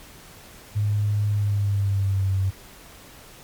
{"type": "tone with pitch glide", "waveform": "sine", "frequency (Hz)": [103.9, 95.83], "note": ["G#2", "G2"], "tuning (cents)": [1, -39], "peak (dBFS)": -19, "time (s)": [0.75, 2.51], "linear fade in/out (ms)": 20, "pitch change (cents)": -140, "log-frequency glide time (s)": [1.28, 2.32], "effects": ["pink hiss -46 dBFS RMS until 3.43 s", "MP3 96 kbps"]}